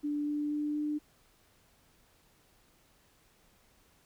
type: tone with pitch steps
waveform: sine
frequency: 293.7 / 295.4 / 297.1 / 298.8 Hz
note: D4 / D4 / D4 / D4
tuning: 0 / +10 / +20 / +30 cents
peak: -30 dBFS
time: 0.03-0.99 s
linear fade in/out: 20 ms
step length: 240 ms
effects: pink hiss -66 dBFS RMS until 4.05 s